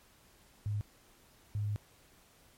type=tone bursts at uneven times; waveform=sine; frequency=103.83 Hz; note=G#2; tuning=in tune; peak=-31 dBFS; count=2; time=0.66-0.81 / 1.55-1.76 s; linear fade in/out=0 ms; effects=pink hiss -63 dBFS RMS until 2.57 s + MP3 64 kbps